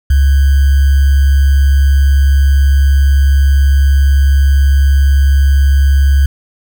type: tone with sample-and-hold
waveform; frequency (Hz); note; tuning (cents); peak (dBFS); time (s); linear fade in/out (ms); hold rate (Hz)
sine; 69; C#2; -7; -5; 0.1-6.26; 5; 1575
effects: none